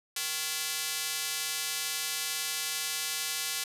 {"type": "tone with high-pass filter", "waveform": "square", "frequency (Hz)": 155.56, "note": "D#3", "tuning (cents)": 0, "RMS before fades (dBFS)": -33, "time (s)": [0.16, 3.64], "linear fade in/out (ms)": 5, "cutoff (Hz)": 3200, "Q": 0.58, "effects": ["resampled to 32000 Hz", "9-bit"]}